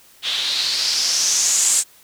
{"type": "noise with low-pass filter sweep", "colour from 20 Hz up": "blue", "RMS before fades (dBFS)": -19, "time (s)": [0.22, 1.84], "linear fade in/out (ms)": 50, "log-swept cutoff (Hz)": [3400, 8100], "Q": 4.4, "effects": ["white hiss -50 dBFS RMS until 2.03 s"]}